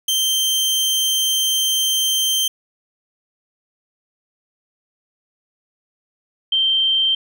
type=tone pair in turn; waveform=sawtooth / sine; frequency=3136 / 3136 Hz; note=G7 / G7; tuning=0 / 0 cents; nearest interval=unison; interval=0 cents; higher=neither; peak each=-13 / -14 dBFS; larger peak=first; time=0.08-2.48 / 6.52-7.15 s; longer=first; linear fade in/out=5 ms; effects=none